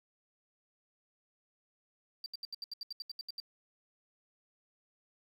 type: tone bursts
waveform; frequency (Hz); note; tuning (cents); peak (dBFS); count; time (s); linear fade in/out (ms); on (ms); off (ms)
sine; 4699; D8; 0; -36; 13; 2.24-3.401; 2; 21; 74
effects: tanh soft clip ceiling -37 dBFS + 11-bit